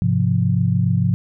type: chord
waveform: sine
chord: F minor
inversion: first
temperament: equal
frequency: 103.83 / 130.81 / 174.61 Hz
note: Ab2 / C3 / F3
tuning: 0 / 0 / 0 cents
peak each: -19 dBFS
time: 0.02-1.14 s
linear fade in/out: 0 ms
effects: none